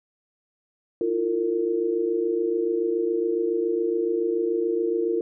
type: tone cluster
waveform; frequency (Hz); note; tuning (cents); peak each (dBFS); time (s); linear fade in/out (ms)
sine; 321.4 / 348.5 / 456.1; E4 / F4 / A#4; -44 / -4 / -38; -31 / -24 / -25; 1.01-5.21; 2
effects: none